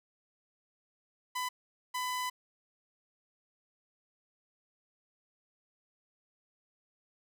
sawtooth tone bursts at uneven times, 1002 Hz, B5, 25 cents sharp, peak -29 dBFS, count 2, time 1.35-1.49 / 1.94-2.3 s, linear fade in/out 10 ms, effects none

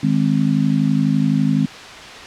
sine chord, Ab major, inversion second, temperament just, 155.74 / 207.7 / 259.6 Hz, Eb3 / Ab3 / C4, +2 / 0 / -13 cents, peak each -18 dBFS, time 0.03-1.66 s, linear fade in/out 5 ms, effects white hiss -34 dBFS RMS until 2.26 s + low-pass 4000 Hz 12 dB/octave

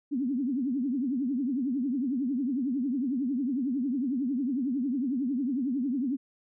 sine tone with vibrato, 261.6 Hz, C4, in tune, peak -26 dBFS, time 0.11-6.17 s, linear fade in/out 20 ms, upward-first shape triangle, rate 11 Hz, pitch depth 240 cents each way, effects none

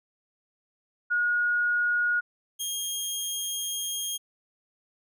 sine / 15% pulse tone pair in turn, 1443 / 3239 Hz, F#6 / G#7, -44 / -44 cents, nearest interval octave + major second, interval 1400 cents, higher second, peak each -22 dBFS, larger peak neither, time 1.1-2.21 / 2.59-4.18 s, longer second, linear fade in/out 20 ms, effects none

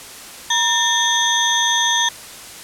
sine tone cluster, 946 / 1800 / 3314 / 3607 / 6190 Hz, A#5 / A6 / G#7 / A7 / G8, +25 / +39 / -4 / +42 / -23 cents, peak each -21 dBFS, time 0.5-2.09 s, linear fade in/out 5 ms, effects white hiss -36 dBFS RMS until 2.63 s + low-pass 11000 Hz 12 dB/octave

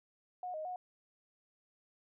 sine tone with pitch steps, 726 / 623 / 728 Hz, F#5 / D#5 / F#5, -33 / +2 / -28 cents, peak -38 dBFS, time 0.43-0.76 s, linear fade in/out 2 ms, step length 110 ms, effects none

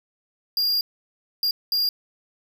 square tone bursts at uneven times, 4810 Hz, D8, 41 cents sharp, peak -20 dBFS, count 3, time 0.57-0.81 / 1.43-1.51 / 1.72-1.89 s, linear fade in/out 2 ms, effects 8-bit

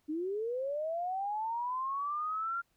sine linear sweep, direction up, 294.1 to 1396.9 Hz, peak -32 dBFS, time 0.08-2.62 s, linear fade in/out 20 ms, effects pink hiss -75 dBFS RMS until 2.76 s

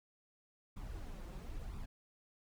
brown noise with flanger, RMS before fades -45 dBFS, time 0.76-1.86 s, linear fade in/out 10 ms, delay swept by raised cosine 0.83 to 5.73 ms, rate 1 Hz, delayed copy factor +0.6, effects none

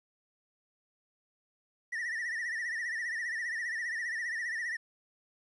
triangle tone with vibrato, 1864.7 Hz, A#6, in tune, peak -31 dBFS, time 1.92-4.77 s, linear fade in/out 10 ms, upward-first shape triangle, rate 15 Hz, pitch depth 120 cents each way, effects resampled to 24000 Hz + 11-bit

